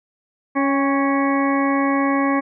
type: harmonic tone with a mistuned harmonic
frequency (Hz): 277.2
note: C#4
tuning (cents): 0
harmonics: 1 / 2 / 3 / 4 / 6 / 7 / 8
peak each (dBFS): -18 / -25 / -27 / -23 / -31 / -30 / -30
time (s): 0.55-2.41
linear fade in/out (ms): 20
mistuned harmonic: 3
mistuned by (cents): -35
effects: none